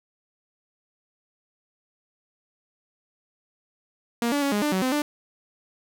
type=tone with pitch steps; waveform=sawtooth; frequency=235.4 / 287.3 / 279.8 / 206.8 / 297.2 / 187.9 / 257.5 / 295.4 Hz; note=A#3 / D4 / C#4 / G#3 / D4 / F#3 / C4 / D4; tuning=+17 / -38 / +16 / -7 / +21 / +27 / -28 / +10 cents; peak=-18 dBFS; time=4.22-5.02 s; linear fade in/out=2 ms; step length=100 ms; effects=none